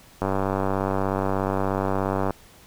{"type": "click train", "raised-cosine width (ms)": 1, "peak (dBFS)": -10, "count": 203, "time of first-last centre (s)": [0.22, 2.307], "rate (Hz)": 96.8, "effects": ["pink hiss -51 dBFS RMS until 2.66 s"]}